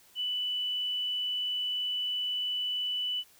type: tone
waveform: sine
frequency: 2979 Hz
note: F#7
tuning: 11 cents sharp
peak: -29 dBFS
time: 0.15-3.24 s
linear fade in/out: 50 ms
effects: white hiss -60 dBFS RMS until 3.39 s